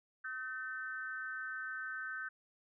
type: tone with amplitude modulation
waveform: sine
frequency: 1534 Hz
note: G6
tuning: 38 cents flat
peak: -35 dBFS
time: 0.24-2.29 s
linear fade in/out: 10 ms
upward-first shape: sine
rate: 253 Hz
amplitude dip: 90%
effects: none